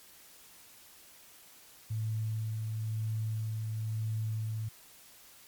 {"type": "tone with tremolo", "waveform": "sine", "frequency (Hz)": 109.9, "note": "A2", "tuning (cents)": -2, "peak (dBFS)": -30, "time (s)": [1.9, 4.69], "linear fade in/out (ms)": 10, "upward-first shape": "sine", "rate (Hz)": 1, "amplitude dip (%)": 25, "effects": ["white hiss -56 dBFS RMS until 5.47 s", "MP3 96 kbps"]}